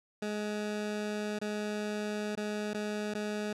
20% pulse tone with dropouts, 210 Hz, G#3, 19 cents sharp, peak -28 dBFS, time 0.22-3.53 s, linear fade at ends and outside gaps 5 ms, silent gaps 1.389-1.414 / 2.354-2.373 / 2.735-2.744 / 3.139-3.149 s, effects low-pass 8000 Hz 12 dB/octave

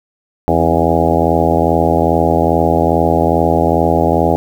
harmonic tone with a mistuned harmonic, 82.41 Hz, E2, in tune, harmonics 1 / 2 / 3 / 4 / 5 / 6 / 7 / 8 / 9 / 10, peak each -19 / -19 / -19 / -19 / -19 / -19 / -19 / -19 / -19 / -19 dBFS, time 0.48-4.36 s, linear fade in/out 0 ms, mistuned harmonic 3, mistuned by +68 cents, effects 7-bit

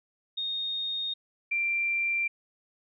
sine tone pair in turn, 3700 / 2363 Hz, A#7 / D7, -14 / +10 cents, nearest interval minor sixth, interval 776 cents, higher first, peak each -29 / -25 dBFS, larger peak second, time 0.37-1.14 / 1.51-2.28 s, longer neither, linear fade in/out 10 ms, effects none

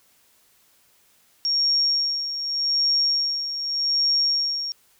sine tone with tremolo, 5550 Hz, F8, 12 cents flat, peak -17 dBFS, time 1.45-4.72 s, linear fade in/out 0 ms, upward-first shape sine, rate 0.84 Hz, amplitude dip 65%, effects white hiss -60 dBFS RMS until 4.99 s

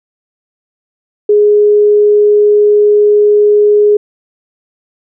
sine tone, 416.4 Hz, G#4, 5 cents sharp, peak -4 dBFS, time 1.29-3.97 s, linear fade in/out 5 ms, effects none

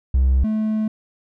triangle tone pair in turn, 65.41 / 216.7 Hz, C2 / A3, 0 / -26 cents, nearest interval octave + major sixth, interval 2074 cents, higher second, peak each -10 / -16 dBFS, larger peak first, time 0.14-0.44 / 0.44-0.88 s, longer second, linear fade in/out 5 ms, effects tanh soft clip ceiling -8 dBFS

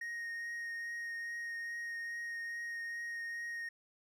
triangle tone with vibrato, 1864.7 Hz, A#6, in tune, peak -37 dBFS, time 0.01-3.69 s, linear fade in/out 5 ms, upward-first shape triangle, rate 2.4 Hz, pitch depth 12 cents each way, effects none

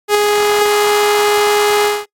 sawtooth tone with ADSR envelope, 415.3 Hz, G#4, in tune, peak -3 dBFS, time 0.08-2.06 s, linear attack 68 ms, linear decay 7 ms, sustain -4 dB, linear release 210 ms, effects noise-tail reverb RT60 0.1 s tail -21 dB re dry + AAC 48 kbps

